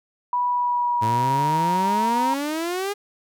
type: tone with pitch glide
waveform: sine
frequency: 980 to 941.7 Hz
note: B5 to A#5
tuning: -14 to +17 cents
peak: -19 dBFS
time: 0.33-2.34 s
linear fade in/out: 2 ms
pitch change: -69 cents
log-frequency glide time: 0.48-1.64 s
type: exponential sweep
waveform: sawtooth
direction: up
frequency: 108.4 to 414 Hz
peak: -20 dBFS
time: 1.01-2.94 s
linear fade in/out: 20 ms
effects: none

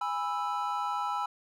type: chord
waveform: triangle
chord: E major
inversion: first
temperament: just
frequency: 824.1 / 988.9 / 1318.5 Hz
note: G#5 / B5 / E6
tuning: -14 / +2 / 0 cents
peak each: -32 dBFS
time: 0.01-1.26 s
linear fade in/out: 5 ms
effects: none

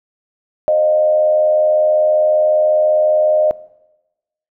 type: tone with frequency modulation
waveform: sine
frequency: 615 Hz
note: D#5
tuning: 20 cents flat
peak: -10 dBFS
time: 0.68-3.51 s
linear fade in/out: 0 ms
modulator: 85.3 Hz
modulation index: 0.43
effects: noise-tail reverb RT60 1.0 s tail -20 dB re dry

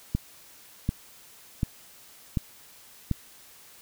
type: click train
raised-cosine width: 5 ms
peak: -12 dBFS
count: 5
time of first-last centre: 0.15-3.113 s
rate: 1.35 Hz
effects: white hiss -52 dBFS RMS until 3.81 s

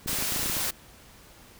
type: clicks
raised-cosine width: 3 ms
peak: -24 dBFS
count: 12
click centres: 0.061 / 0.093 / 0.131 / 0.187 / 0.225 / 0.322 / 0.362 / 0.396 / 0.43 / 0.46 / 0.498 / 0.568 s
type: noise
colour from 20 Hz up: white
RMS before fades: -29 dBFS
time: 0.07-0.71 s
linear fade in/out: 10 ms
effects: pink hiss -52 dBFS RMS until 1.59 s

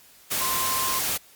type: tone in noise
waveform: sine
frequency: 1050 Hz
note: C6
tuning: 6 cents sharp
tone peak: -28 dBFS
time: 0.4-1 s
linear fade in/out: 20 ms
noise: white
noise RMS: -26 dBFS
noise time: 0.3-1.18 s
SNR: -5 dB
effects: white hiss -53 dBFS RMS until 1.35 s + Opus 48 kbps

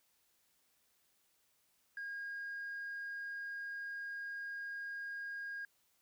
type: tone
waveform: sine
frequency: 1627 Hz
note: G#6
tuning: 36 cents flat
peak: -39 dBFS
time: 1.97-5.65 s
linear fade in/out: 2 ms
effects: tanh soft clip ceiling -38 dBFS + white hiss -75 dBFS RMS until 6.01 s

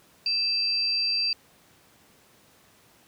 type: tone pair together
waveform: sine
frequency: 2628 / 4702 Hz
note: E7 / D8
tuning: -6 / +1 cents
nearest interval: minor seventh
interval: 1007 cents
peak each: -33 / -23 dBFS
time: 0.26-1.33 s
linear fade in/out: 2 ms
effects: pink hiss -58 dBFS RMS until 3.07 s + high-pass 100 Hz 12 dB/octave

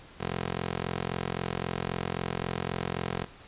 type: tone with high-pass filter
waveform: 15% pulse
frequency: 43.78 Hz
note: F1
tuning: 5 cents sharp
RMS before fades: -33 dBFS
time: 0.18-3.27 s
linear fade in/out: 50 ms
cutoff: 180 Hz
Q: 0.58
effects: pink hiss -51 dBFS RMS until 3.47 s + resampled to 8000 Hz

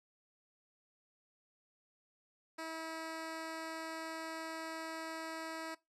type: tone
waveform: 10% pulse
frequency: 322.9 Hz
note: E4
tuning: 36 cents flat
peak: -33 dBFS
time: 2.58-5.75 s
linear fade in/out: 10 ms
effects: noise-tail reverb RT60 0.2 s tail -21 dB re dry + low-pass 10000 Hz 12 dB/octave

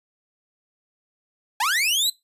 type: linear sweep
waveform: sawtooth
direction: up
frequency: 787 to 4100 Hz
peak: -16 dBFS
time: 1.6-2.1 s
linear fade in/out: 5 ms
effects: noise-tail reverb RT60 0.2 s tail -20 dB re dry + resampled to 32000 Hz

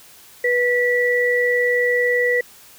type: tone pair together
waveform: sine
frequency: 489.5 / 1953 Hz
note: B4 / B6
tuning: -15 / -20 cents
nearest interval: 2 octaves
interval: 2395 cents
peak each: -18 / -18 dBFS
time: 0.44-2.41 s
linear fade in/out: 5 ms
effects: white hiss -46 dBFS RMS until 2.78 s

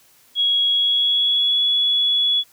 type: tone with pitch glide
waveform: sine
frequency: 3322 to 3388 Hz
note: G#7 to G#7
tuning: 0 to +34 cents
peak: -15 dBFS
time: 0.35-2.44 s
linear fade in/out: 50 ms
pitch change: +34 cents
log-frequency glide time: 0.68-1.62 s
effects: white hiss -54 dBFS RMS until 2.52 s

